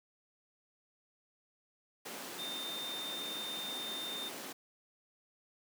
pink high-pass noise, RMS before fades -45 dBFS, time 2.05-4.53 s, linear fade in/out 10 ms, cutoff 210 Hz, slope 24 dB/octave
triangle tone, 3623 Hz, A7, 50 cents sharp, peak -38 dBFS, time 2.38-4.3 s, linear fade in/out 20 ms
effects none

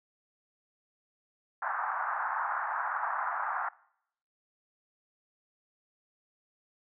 pink band-pass noise, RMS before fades -33 dBFS, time 1.62-3.69 s, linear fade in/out 5 ms, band 780 to 1600 Hz, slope 48 dB/octave, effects noise-tail reverb RT60 0.7 s tail -22 dB re dry

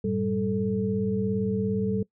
sine tone cluster, 96.6 / 113.9 / 195.3 / 439.4 Hz, G2 / A#2 / G3 / A4, -25 / -40 / -6 / -2 cents, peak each -35 / -34 / -26 / -28 dBFS, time 0.04-2.03 s, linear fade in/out 5 ms, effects noise-tail reverb RT60 0.1 s tail -22 dB re dry

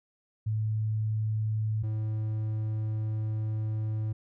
sine / triangle tone pair in turn, 108.6 / 108.6 Hz, A2 / A2, -22 / -22 cents, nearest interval unison, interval 0 cents, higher neither, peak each -26 dBFS, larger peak neither, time 0.46-1.83 / 1.83-4.13 s, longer second, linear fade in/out 10 ms, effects none

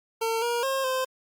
25% pulse tone with pitch steps, 452.7 / 474.8 / 536 / 519 Hz, A4 / A#4 / C5 / C5, +49 / +32 / +42 / -14 cents, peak -21 dBFS, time 0.21-1.05 s, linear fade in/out 10 ms, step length 210 ms, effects Opus 48 kbps

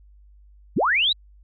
sine linear sweep, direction up, 89.6 to 3992 Hz, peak -17 dBFS, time 0.76-1.13 s, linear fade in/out 10 ms, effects added 50 Hz sine -48 dBFS peak until 1.43 s

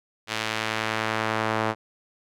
sawtooth tone with band-pass filter sweep, 110.1 Hz, A2, 2 cents sharp, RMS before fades -27 dBFS, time 0.27-1.75 s, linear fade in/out 50 ms, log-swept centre 3100 to 1000 Hz, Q 0.83, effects none

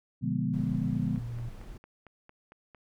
sine chord, D diminished seventh, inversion none, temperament equal, 146.83 / 174.61 / 207.7 / 246.9 Hz, D3 / F3 / Ab3 / Cb4, 0 / 0 / 0 / 0 cents, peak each -33 dBFS, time 0.21-1.21 s, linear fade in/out 50 ms
sine tone with pitch glide, 121.7 to 118.24 Hz, B2 to A#2, -25 to +25 cents, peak -34 dBFS, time 0.22-1.49 s, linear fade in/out 5 ms, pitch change -50 cents, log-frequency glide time 0.65-0.85 s
brown noise, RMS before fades -44 dBFS, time 0.53-1.78 s, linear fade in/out 10 ms
click train, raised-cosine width 0.5 ms, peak -36 dBFS, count 8, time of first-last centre 1.16-2.747 s, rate 4.41 Hz
effects none

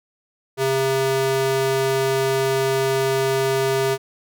square tone with high-pass filter, 134.1 Hz, C3, 43 cents sharp, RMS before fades -20 dBFS, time 0.57-3.98 s, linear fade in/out 50 ms, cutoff 310 Hz, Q 1.7, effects none

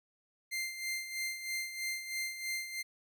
sawtooth tone with tremolo, 2093 Hz, C7, in tune, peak -30 dBFS, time 0.51-2.83 s, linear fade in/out 20 ms, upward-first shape sine, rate 3.1 Hz, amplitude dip 65%, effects none

